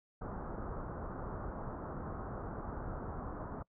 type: low-pass noise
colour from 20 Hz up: pink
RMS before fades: -42 dBFS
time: 0.21-3.63 s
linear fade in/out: 10 ms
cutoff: 1400 Hz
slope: 48 dB/octave
effects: noise-tail reverb RT60 0.1 s tail -24 dB re dry